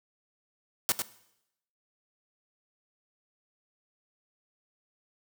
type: noise with echo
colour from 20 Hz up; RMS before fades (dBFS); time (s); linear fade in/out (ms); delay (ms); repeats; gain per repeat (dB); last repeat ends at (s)
white; -25; 0.89-0.92; 0; 100; 1; -6; 1.02
effects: noise-tail reverb RT60 0.8 s tail -17 dB re dry + high-pass 100 Hz 12 dB/octave